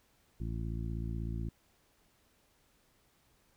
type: harmonic tone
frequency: 56.2 Hz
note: A1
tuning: 37 cents sharp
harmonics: 1 / 2 / 3 / 4 / 5 / 6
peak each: -37 / -39 / -43 / -46 / -51 / -49 dBFS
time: 0.4-1.49 s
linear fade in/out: 5 ms
effects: pink hiss -70 dBFS RMS until 3.56 s